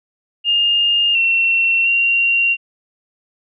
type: tone with pitch steps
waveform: sine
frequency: 2824 / 2715 / 2758 Hz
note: F7 / F7 / F7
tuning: +19 / -50 / -22 cents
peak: -12 dBFS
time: 0.44-2.57 s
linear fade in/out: 50 ms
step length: 710 ms
effects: none